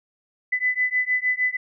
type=beating tone pair; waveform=sine; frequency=2000 / 2006.5 Hz; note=B6 / B6; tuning=+21 / +27 cents; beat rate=6.5 Hz; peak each=-23 dBFS; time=0.52-1.57 s; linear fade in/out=10 ms; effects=none